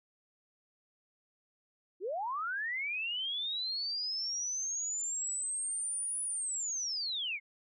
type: linear two-way sweep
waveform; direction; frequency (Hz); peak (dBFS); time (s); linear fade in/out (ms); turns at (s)
sine; up then down; 329.1 to 9900 to 2095; -33; 2-7.4; 50; 6.22
effects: none